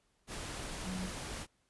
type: tone in noise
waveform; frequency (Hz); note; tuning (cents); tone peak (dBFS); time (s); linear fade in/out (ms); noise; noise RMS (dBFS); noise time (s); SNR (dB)
sine; 185; F#3; 0; -37; 0.83-1.1; 50; pink; -42; 0.27-1.47; +2
effects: pink hiss -75 dBFS RMS until 1.69 s + resampled to 24000 Hz